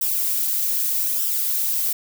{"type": "noise with flanger", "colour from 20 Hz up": "violet", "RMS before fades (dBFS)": -22, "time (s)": [0.01, 1.93], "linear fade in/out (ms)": 5, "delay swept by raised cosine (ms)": [0.45, 3.65], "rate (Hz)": 0.82, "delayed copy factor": -0.5, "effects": []}